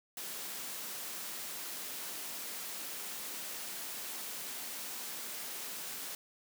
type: high-pass noise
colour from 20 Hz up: white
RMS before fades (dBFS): -42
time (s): 0.17-6.15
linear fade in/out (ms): 2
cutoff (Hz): 160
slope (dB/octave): 24
effects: none